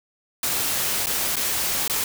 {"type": "noise with dropouts", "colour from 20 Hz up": "white", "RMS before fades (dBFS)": -24, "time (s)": [0.43, 2.04], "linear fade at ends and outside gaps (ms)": 2, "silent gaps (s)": [[1.06, 1.068], [1.358, 1.366], [1.879, 1.897]], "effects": []}